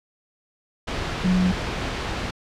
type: tone in noise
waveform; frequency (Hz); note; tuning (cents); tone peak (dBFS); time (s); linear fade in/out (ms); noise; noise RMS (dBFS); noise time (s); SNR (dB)
sine; 183.1; F#3; -18; -17; 1.24-1.52; 10; pink; -27; 0.87-2.31; +7
effects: low-pass 4000 Hz 12 dB/octave